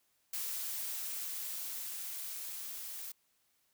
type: noise with level ramp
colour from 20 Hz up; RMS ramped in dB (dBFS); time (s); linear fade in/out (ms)
blue; -38 to -44; 0.33-3.12; 5
effects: white hiss -75 dBFS RMS until 3.73 s